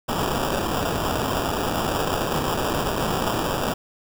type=noise with sample-and-hold; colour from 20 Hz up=violet; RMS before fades=-24 dBFS; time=0.08-3.74 s; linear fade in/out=10 ms; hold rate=2100 Hz; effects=none